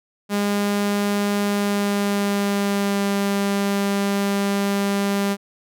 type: tone with pitch glide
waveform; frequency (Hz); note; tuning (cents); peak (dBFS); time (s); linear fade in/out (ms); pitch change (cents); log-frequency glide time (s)
sawtooth; 203.5 to 199.77; G#3 to G3; -35 to +33; -15; 0.29-5.37; 50; -32; 1.45-3.1
effects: none